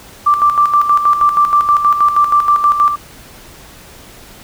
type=tone with tremolo; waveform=sine; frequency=1175 Hz; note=D6; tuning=1 cent sharp; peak=-6 dBFS; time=0.26-2.96 s; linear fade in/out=10 ms; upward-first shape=square; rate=6.3 Hz; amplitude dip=60%; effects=pink hiss -38 dBFS RMS until 4.43 s